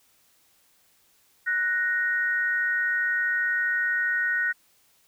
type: tone pair together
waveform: sine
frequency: 1480 / 1867.6 Hz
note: F#6 / A#6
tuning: 0 / +3 cents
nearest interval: major third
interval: 403 cents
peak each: -25 dBFS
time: 1.46-4.53 s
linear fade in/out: 20 ms
effects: white hiss -63 dBFS RMS until 5.07 s